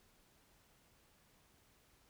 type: silence
effects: pink hiss -70 dBFS RMS until 2.09 s